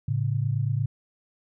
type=tone pair together; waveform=sine; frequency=110.25 / 138.9 Hz; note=A2 / C#3; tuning=+4 / +4 cents; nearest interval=major third; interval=400 cents; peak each=-25 / -26 dBFS; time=0.08-0.86 s; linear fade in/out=5 ms; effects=none